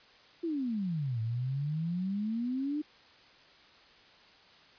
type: exponential two-way sweep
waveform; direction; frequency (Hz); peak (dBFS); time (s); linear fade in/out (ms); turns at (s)
sine; down then up; 349.2 to 110 to 307; -30; 0.43-2.82; 10; 1.21
effects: white hiss -58 dBFS RMS until 4.78 s + resampled to 11025 Hz